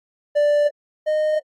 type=tone pair in turn; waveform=triangle; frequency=587.3 / 614.9 Hz; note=D5 / D#5; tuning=0 / -21 cents; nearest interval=minor second; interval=79 cents; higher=second; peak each=-12 / -15 dBFS; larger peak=first; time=0.35-0.69 / 1.06-1.4 s; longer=neither; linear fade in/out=20 ms; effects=AAC 32 kbps